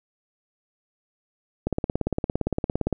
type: click train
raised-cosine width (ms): 2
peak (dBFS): -10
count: 23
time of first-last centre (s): 1.67-2.927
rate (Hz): 17.5
effects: none